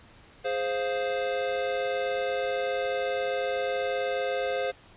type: chord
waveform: square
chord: F minor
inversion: first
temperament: equal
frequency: 415.3 / 523.3 / 698.5 Hz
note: Ab4 / C5 / F5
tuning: 0 / 0 / 0 cents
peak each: -35 / -29 / -34 dBFS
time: 0.44-4.72 s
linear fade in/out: 20 ms
effects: pink hiss -54 dBFS RMS until 4.96 s + resampled to 8000 Hz